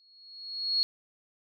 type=tone with exponential growth; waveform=sine; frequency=4321 Hz; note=C#8; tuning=45 cents flat; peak=-21 dBFS; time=0-0.83 s; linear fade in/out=0 ms; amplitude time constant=180 ms; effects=none